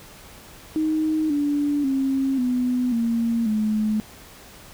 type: tone with pitch steps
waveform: sine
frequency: 312.5 / 289.9 / 268.9 / 249.5 / 231.4 / 214.7 Hz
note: D#4 / D4 / C4 / B3 / A#3 / A3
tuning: +8 / -22 / +47 / +18 / -13 / -42 cents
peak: -19 dBFS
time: 0.76-4 s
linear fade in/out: 0 ms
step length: 540 ms
effects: pink hiss -45 dBFS RMS until 4.73 s